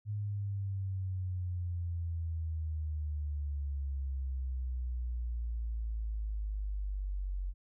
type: exponential sweep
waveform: sine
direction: down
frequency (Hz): 105.1 to 45.92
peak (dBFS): -33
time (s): 0.05-7.54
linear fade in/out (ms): 50
effects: none